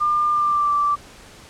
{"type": "tone with pitch glide", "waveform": "sine", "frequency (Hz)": [1200, 1167.2], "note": ["D6", "D6"], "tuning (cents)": [37, -11], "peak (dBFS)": -16, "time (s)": [0, 0.96], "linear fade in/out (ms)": 20, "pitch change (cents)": -48, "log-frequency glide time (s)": [0.32, 0.73], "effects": ["pink hiss -44 dBFS RMS until 1.49 s", "low-pass 9000 Hz 12 dB/octave"]}